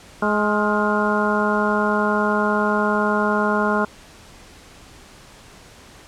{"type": "harmonic tone with a mistuned harmonic", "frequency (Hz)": 210, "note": "G#3", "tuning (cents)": 19, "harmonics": [1, 2, 3, 4, 5, 6, 7], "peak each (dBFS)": [-22, -24, -25, -27, -24, -30, -24], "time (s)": [0.22, 3.85], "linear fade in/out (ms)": 5, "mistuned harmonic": 7, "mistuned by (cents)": -63, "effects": ["pink hiss -45 dBFS RMS until 6.07 s", "low-pass 9000 Hz 12 dB/octave"]}